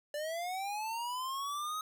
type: linear sweep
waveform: square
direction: up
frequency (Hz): 581 to 1272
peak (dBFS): -36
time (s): 0.14-1.81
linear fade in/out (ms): 2
effects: none